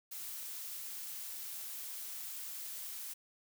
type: noise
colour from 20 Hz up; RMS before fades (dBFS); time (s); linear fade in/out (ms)
blue; -44; 0.11-3.14; 10
effects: none